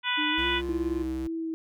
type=harmonic tone; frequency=493.9 Hz; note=B4; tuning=in tune; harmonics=2 / 3 / 4 / 5 / 6 / 7; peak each=-32 / -32 / -32 / -32 / -32 / -32 dBFS; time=0.03-0.62 s; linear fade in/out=50 ms
type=tone with pitch glide; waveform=triangle; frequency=303 to 346.1 Hz; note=D#4 to F4; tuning=-46 to -16 cents; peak=-28 dBFS; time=0.17-1.04 s; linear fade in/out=20 ms; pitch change=+230 cents; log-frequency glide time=0.31-0.46 s
type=tone; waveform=square; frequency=65.7 Hz; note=C2; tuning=8 cents sharp; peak=-36 dBFS; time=0.38-1.27 s; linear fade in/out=0 ms
type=tone with vibrato; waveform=sine; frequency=325.1 Hz; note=E4; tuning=24 cents flat; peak=-29 dBFS; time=0.69-1.54 s; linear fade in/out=0 ms; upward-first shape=sine; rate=2 Hz; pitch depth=16 cents each way
effects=none